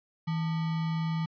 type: tone with sample-and-hold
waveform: sine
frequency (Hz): 162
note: E3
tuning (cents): -30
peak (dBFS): -27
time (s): 0.27-1.26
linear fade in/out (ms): 10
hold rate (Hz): 1050
effects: resampled to 11025 Hz